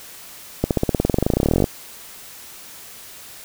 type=accelerating click train; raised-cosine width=2 ms; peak=-3 dBFS; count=27; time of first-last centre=0.64-1.642 s; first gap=68 ms; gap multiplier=0.95; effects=white hiss -40 dBFS RMS until 3.44 s